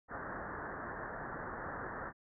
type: low-pass noise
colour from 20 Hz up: white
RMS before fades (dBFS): -43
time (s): 0.08-2.13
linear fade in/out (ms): 50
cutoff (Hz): 1800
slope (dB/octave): 96
effects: none